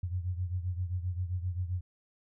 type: beating tone pair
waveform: sine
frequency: 88.6 / 96.2 Hz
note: F2 / G2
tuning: +25 / -32 cents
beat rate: 7.6 Hz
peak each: -32 / -37 dBFS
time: 0.03-1.81 s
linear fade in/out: 5 ms
effects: none